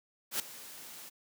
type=noise with ADSR envelope; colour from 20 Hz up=white; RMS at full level=-31 dBFS; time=0.31-1.1 s; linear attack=87 ms; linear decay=4 ms; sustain=-17 dB; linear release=21 ms; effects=high-pass 150 Hz 12 dB/octave